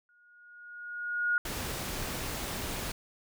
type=tone with exponential growth; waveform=sine; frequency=1440 Hz; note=F#6; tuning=47 cents flat; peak=-23 dBFS; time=0.09-1.38 s; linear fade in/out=1 ms; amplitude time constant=280 ms
type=noise; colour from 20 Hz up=pink; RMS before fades=-36 dBFS; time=1.45-2.92 s; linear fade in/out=5 ms
effects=none